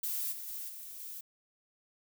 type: noise with level steps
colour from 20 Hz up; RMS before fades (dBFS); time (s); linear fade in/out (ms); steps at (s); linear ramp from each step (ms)
violet; -35 / -43 / -41 / -46 / -44; 0.03-1.21; 5; 0.31 / 0.47 / 0.68 / 0.99; 20
effects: none